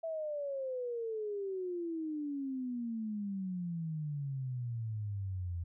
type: exponential sweep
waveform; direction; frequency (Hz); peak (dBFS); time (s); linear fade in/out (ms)
sine; down; 662 to 84; -35; 0.03-5.64; 10
effects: none